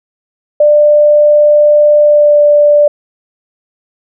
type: tone with pitch glide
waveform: sine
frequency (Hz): 594 to 588.5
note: D5 to D5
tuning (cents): +20 to +3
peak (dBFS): -3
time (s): 0.6-2.88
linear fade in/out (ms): 5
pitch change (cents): -17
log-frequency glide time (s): 2-2.42
effects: none